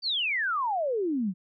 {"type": "exponential sweep", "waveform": "sine", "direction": "down", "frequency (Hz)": [4728, 174], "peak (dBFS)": -25, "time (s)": [0.02, 1.34], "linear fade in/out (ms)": 50, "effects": []}